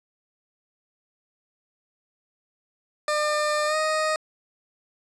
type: tone with pitch glide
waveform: 20% pulse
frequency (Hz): 601 to 623.3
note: D5 to D#5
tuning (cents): +40 to +3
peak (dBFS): -17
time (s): 3.08-4.16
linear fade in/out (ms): 2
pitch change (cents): +63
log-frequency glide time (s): 3.66-3.76
effects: resampled to 22050 Hz + 9-bit